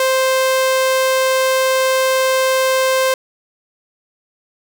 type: tone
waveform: sawtooth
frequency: 523.3 Hz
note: C5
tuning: in tune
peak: -9 dBFS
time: 0-3.14 s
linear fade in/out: 2 ms
effects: none